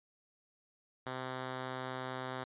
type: tone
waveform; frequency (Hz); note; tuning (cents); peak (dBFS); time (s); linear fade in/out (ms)
5% pulse; 129.2; C3; -21; -27; 1.06-2.44; 5
effects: resampled to 8000 Hz